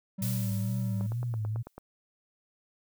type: tone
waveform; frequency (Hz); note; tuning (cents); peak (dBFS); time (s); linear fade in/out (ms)
triangle; 191.8; G3; -37; -31; 0.18-1.07; 10
type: tone with vibrato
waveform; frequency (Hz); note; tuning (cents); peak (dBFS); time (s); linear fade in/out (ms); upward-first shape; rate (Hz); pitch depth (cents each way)
sine; 113.7; A#2; -43; -29; 0.21-1.63; 20; sine; 2.2; 120
type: noise with exponential decay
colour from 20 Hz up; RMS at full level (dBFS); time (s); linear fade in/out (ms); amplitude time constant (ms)
blue; -36; 0.22-1.79; 2; 340
type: click train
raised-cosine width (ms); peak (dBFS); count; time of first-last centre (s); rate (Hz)
1; -28; 8; 1.01-1.78; 9.09
effects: none